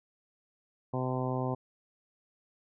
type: harmonic tone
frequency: 128.3 Hz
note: C3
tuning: 34 cents flat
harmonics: 1 / 2 / 3 / 4 / 5 / 6 / 7 / 8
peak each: -33 / -36 / -38 / -39 / -40 / -41 / -41 / -42 dBFS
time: 0.93-1.55 s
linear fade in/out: 10 ms
effects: none